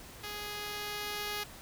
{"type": "tone with level ramp", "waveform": "5% pulse", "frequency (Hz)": 415.3, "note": "G#4", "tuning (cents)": 0, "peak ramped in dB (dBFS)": [-28, -23], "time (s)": [0.23, 1.44], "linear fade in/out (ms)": 10, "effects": ["pink hiss -50 dBFS RMS until 1.61 s"]}